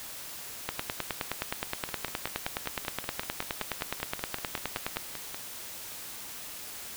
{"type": "two click trains", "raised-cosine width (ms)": 0.3, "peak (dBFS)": [-21, -13], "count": [19, 42], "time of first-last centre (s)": [[1.89, 5.345], [0.69, 4.97]], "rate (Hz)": [5.21, 9.58], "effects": ["white hiss -42 dBFS RMS until 6.96 s"]}